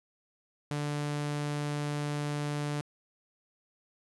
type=tone; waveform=sawtooth; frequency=146.83 Hz; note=D3; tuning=in tune; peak=-27 dBFS; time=0.71-2.81 s; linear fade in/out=0 ms; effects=resampled to 24000 Hz + 11-bit